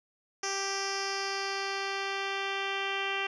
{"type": "tone with low-pass filter sweep", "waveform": "10% pulse", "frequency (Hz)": 392, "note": "G4", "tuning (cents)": 0, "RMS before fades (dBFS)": -33, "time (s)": [0.43, 3.27], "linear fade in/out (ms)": 5, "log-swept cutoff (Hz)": [5900, 3000], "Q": 4.2, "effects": []}